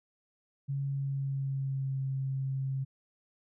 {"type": "tone with pitch glide", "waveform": "sine", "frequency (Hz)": [138.59, 134.33], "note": ["C#3", "C3"], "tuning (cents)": [0, 46], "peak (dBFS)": -30, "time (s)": [0.68, 2.85], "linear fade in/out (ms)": 20, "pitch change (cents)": -54, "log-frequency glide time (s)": [0.84, 1.99], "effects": []}